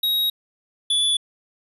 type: tone pair in turn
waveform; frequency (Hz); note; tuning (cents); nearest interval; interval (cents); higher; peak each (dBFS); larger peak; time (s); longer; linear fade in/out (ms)
square; 3800 / 3451; A#7 / A7; +33 / -34; major second; 167; first; -19 / -18; second; 0.03-0.3 / 0.9-1.17; neither; 5
effects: resampled to 32000 Hz + 10-bit